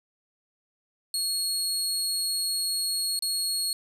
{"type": "tone with dropouts", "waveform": "25% pulse", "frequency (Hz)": 4319, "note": "C#8", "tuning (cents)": -46, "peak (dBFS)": -21, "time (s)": [1.14, 3.73], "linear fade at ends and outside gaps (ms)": 1, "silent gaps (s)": [3.191, 3.223], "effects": []}